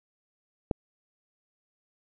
click, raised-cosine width 2 ms, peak -12 dBFS, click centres 0.712 s, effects none

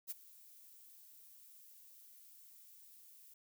violet noise with ADSR envelope, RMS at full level -41 dBFS, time 0.07-3.34 s, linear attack 39 ms, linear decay 21 ms, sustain -19 dB, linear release 5 ms, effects none

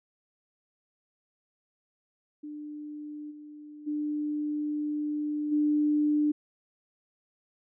sine tone with level steps, 298.3 Hz, D4, 27 cents sharp, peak -37 / -43 / -28 / -22 dBFS, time 2.43-6.32 s, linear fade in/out 10 ms, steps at 3.3 / 3.86 / 5.51 s, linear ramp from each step 20 ms, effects none

